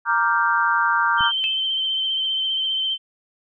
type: chord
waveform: sine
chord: G minor seventh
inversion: first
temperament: equal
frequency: 932.3 / 1174.7 / 1396.9 / 1568 Hz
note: Bb5 / D6 / F6 / G6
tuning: 0 / 0 / 0 / 0 cents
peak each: -22 dBFS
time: 0.05-1.32 s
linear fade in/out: 50 ms
type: tone with vibrato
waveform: sine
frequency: 3106 Hz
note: G7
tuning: 17 cents flat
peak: -20 dBFS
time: 1.17-2.98 s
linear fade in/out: 50 ms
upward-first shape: sine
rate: 15 Hz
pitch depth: 26 cents each way
type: click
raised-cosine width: 5 ms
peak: -23 dBFS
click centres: 1.208 s
type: tone with exponential decay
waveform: sine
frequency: 2619 Hz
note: E7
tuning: 12 cents flat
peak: -20 dBFS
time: 1.44-1.67 s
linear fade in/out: 0 ms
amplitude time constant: 48 ms
effects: none